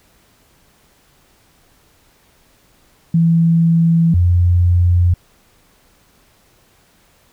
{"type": "tone pair in turn", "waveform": "sine", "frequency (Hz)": [166.2, 88.04], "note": ["E3", "F2"], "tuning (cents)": [15, 14], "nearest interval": "major seventh", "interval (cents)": 1101, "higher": "first", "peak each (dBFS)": -9, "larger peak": "neither", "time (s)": [[3.14, 4.14], [4.14, 5.14]], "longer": "neither", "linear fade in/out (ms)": 5, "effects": ["pink hiss -54 dBFS RMS until 7.32 s"]}